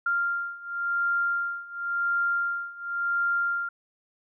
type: beating tone pair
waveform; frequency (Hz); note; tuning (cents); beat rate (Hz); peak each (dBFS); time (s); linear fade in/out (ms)
sine; 1393 / 1393.93; F6 / F6; -5 / -4; 0.93; -29 / -27; 0.06-3.69; 5
effects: none